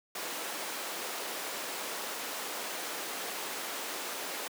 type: high-pass noise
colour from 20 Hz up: pink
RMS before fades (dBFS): -38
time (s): 0.15-4.48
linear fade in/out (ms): 5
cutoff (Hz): 390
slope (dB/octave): 12
effects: high-pass 200 Hz 12 dB/octave